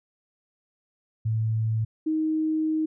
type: tone pair in turn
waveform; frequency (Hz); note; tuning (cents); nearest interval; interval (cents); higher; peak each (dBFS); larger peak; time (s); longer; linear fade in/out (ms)
sine; 110.9 / 313.7; A2 / D#4; +14 / +14; octave + tritone; 1800; second; -22; neither; 1.25-1.85 / 2.06-2.86; second; 10
effects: none